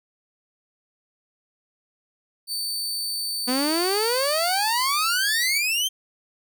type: tone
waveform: sawtooth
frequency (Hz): 4553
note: C#8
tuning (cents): +45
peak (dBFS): -23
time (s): 2.47-5.62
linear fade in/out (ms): 50
type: exponential sweep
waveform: sawtooth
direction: up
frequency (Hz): 242.9 to 3200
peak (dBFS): -18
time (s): 3.47-5.89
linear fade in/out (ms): 20
effects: none